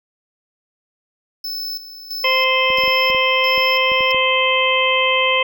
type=tone with tremolo; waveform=square; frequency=5260 Hz; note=E8; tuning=5 cents flat; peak=-24 dBFS; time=1.44-4.12 s; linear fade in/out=5 ms; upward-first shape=square; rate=1.5 Hz; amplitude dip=70%
type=harmonic tone; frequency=520 Hz; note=C5; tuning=11 cents flat; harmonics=1 / 2 / 4 / 5 / 6; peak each=-20 / -20 / -20 / -20 / -20 dBFS; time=2.24-5.43 s; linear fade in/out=5 ms
type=clicks; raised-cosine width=2 ms; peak=-20 dBFS; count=10; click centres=2.703 / 2.785 / 2.837 / 2.879 / 3.101 / 3.148 / 3.579 / 3.918 / 4.007 / 4.146 s
effects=none